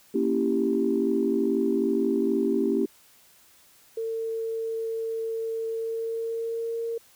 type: chord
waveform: sine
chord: A# diminished seventh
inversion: none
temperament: equal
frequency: 233.1 / 277.2 / 329.6 / 392 Hz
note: A#3 / C#4 / E4 / G4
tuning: 0 / 0 / 0 / 0 cents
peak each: -27 / -27 / -28 / -25 dBFS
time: 0.14-2.86 s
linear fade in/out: 10 ms
type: tone with pitch glide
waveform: sine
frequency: 451.1 to 460.8 Hz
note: A4 to A#4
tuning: +43 to -20 cents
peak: -27 dBFS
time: 3.97-6.98 s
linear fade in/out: 5 ms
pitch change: +37 cents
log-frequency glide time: 5.68-6.84 s
effects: tanh soft clip ceiling -11 dBFS + white hiss -57 dBFS RMS until 7.15 s